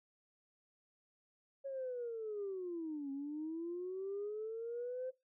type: linear two-way sweep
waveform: sine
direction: down then up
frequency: 553 to 271.6 to 520 Hz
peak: -38 dBFS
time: 1.64-5.11 s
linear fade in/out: 20 ms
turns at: 3.11 s
effects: noise-tail reverb RT60 0.2 s tail -17 dB re dry + tanh soft clip ceiling -34 dBFS